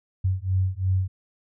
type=beating tone pair; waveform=sine; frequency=92.5 / 95.4 Hz; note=F#2 / G2; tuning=0 / -47 cents; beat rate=2.9 Hz; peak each=-24 dBFS; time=0.24-1.08 s; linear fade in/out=10 ms; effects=none